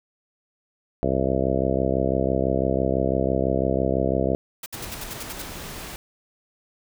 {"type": "harmonic tone", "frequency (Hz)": 66, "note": "C2", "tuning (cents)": 16, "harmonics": [1, 2, 3, 4, 5, 6, 7, 8, 9, 10], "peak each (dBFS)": [-29, -29, -29, -29, -29, -29, -29, -29, -29, -29], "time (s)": [1.03, 4.35], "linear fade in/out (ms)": 0}
{"type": "noise bursts", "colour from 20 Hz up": "white", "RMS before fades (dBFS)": -34, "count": 9, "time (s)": [4.63, 5.421], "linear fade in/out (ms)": 5, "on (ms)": 31, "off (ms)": 64}
{"type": "noise", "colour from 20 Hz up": "pink", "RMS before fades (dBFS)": -36, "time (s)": [4.74, 5.96], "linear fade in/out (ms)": 0}
{"effects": []}